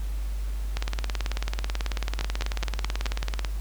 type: two click trains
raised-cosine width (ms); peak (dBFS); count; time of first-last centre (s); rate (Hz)
0.2; -11 / -12; 5 / 50; 2.21-3.057 / 0.77-3.448; 4.72 / 18.3
effects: added 50 Hz sine -27 dBFS peak until 3.6 s + pink hiss -48 dBFS RMS until 3.6 s

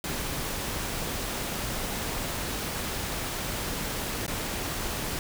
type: noise with dropouts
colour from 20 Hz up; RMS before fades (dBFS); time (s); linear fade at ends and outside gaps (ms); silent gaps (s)
pink; -32; 0.04-5.19; 1; 4.265-4.279
effects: none

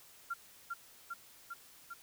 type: tone with echo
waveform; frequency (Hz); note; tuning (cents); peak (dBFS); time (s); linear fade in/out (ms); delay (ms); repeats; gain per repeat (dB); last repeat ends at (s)
sine; 1383; F6; -17; -34; 0.3-0.34; 10; 400; 4; -2; 1.94
effects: white hiss -59 dBFS RMS until 2.02 s

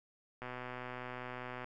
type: click train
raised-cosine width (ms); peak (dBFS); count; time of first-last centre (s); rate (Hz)
0.5; -28; 154; 0.42-1.644; 125
effects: none

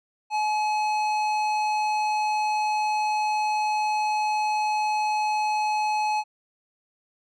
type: tone with tanh clipping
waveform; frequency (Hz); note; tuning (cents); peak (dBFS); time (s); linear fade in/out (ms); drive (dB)
triangle; 851; G#5; +42; -24; 0.3-6.24; 50; 18
effects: none

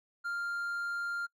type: tone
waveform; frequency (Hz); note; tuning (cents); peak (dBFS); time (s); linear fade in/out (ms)
triangle; 1396.9; F6; 0; -31; 0.24-1.27; 20
effects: noise-tail reverb RT60 0.1 s tail -26 dB re dry

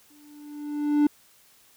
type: tone with exponential growth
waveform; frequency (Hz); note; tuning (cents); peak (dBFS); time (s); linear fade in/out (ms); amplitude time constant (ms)
triangle; 294.6; D4; +6; -13; 0.1-1.07; 5; 210
effects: white hiss -58 dBFS RMS until 1.76 s

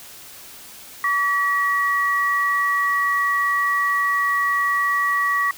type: tone pair together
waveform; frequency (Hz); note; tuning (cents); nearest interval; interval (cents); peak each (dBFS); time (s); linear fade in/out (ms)
sine; 1142 / 1920.6; D6 / B6; -49 / -49; major sixth; 900; -20; 1.04-5.51; 2
effects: white hiss -41 dBFS RMS until 5.57 s

